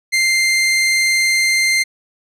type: tone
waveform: sawtooth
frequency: 2093 Hz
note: C7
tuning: in tune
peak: -9 dBFS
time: 0.12-1.84 s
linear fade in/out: 20 ms
effects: low-pass 10000 Hz 12 dB/octave